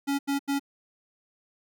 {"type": "tone bursts", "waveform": "square", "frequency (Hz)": 279.7, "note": "C#4", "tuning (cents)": 16, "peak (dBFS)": -25, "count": 3, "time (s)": [0.07, 0.596], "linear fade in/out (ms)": 20, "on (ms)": 120, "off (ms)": 83, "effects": []}